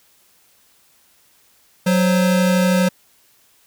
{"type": "tone pair together", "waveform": "square", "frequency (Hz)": [185.27, 523.3], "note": ["F#3", "C5"], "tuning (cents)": [3, 0], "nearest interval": "octave + tritone", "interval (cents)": 1797, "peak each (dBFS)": [-15, -21], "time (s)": [1.86, 2.89], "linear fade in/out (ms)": 10, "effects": ["white hiss -56 dBFS RMS until 3.66 s"]}